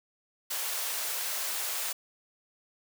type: high-pass noise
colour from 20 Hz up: white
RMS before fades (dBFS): -33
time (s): 0.5-1.93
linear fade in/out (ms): 10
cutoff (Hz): 480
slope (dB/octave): 24
effects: none